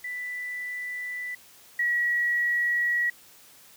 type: tone pair in turn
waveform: sine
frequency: 1981 / 1920.2 Hz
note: B6 / B6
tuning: +5 / -49 cents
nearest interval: minor second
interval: 54 cents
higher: first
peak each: -31 / -22 dBFS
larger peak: second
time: 0.04-1.35 / 1.79-3.1 s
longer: neither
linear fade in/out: 5 ms
effects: white hiss -53 dBFS RMS until 3.76 s + high-pass 60 Hz 12 dB/octave